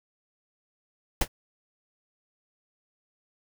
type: noise with exponential decay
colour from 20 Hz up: pink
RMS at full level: -18 dBFS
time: 1.21-1.28 s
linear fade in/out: 5 ms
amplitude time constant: 15 ms
effects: none